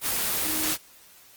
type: tone in noise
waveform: sine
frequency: 311.2 Hz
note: D#4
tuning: in tune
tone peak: -33 dBFS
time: 0.43-0.75 s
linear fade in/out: 50 ms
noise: white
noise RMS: -26 dBFS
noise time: 0.01-0.78 s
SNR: -10 dB
effects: white hiss -53 dBFS RMS until 1.36 s + Opus 24 kbps